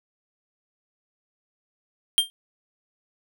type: tone with exponential decay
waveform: square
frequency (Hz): 3186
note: G7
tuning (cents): +27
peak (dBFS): -12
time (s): 2.18-2.3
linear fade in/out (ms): 0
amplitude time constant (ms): 25
effects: none